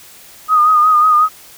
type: tone with vibrato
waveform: sine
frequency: 1237 Hz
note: D#6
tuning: 10 cents flat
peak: -7 dBFS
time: 0.48-1.29 s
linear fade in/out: 50 ms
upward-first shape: sine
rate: 5.5 Hz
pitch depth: 43 cents each way
effects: white hiss -40 dBFS RMS until 1.57 s